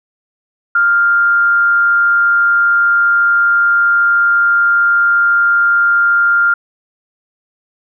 sine tone with frequency modulation, 1396.9 Hz, F6, in tune, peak -8 dBFS, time 0.75-6.54 s, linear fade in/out 5 ms, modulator 159 Hz, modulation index 0.22, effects none

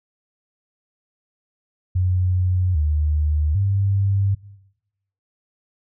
sine tone with pitch steps, 91.3 / 75.6 / 98.7 Hz, F#2 / D#2 / G2, -23 / -49 / +12 cents, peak -16 dBFS, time 1.95-4.35 s, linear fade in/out 10 ms, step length 800 ms, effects noise-tail reverb RT60 0.9 s tail -20 dB re dry

